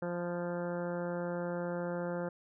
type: harmonic tone with a mistuned harmonic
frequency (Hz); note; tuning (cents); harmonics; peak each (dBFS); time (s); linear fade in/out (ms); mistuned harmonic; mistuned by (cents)
174.61; F3; 0; 1 / 2 / 3 / 4 / 5 / 6 / 7 / 8 / 9 / 10; -38 / -41 / -37 / -48 / -47 / -53 / -52 / -49 / -51 / -58; 0.02-2.29; 5; 6; -22
effects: none